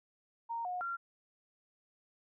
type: tone with pitch steps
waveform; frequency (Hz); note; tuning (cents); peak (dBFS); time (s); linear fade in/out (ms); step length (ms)
sine; 927 / 723 / 1378; A#5 / F#5 / F6; -10 / -40 / -24; -35; 0.49-0.97; 20; 160
effects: none